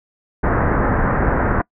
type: low-pass noise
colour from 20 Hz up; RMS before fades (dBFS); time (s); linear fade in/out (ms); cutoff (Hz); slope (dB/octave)
pink; -17; 0.43-1.62; 10; 1800; 48
effects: noise-tail reverb RT60 0.1 s tail -25 dB re dry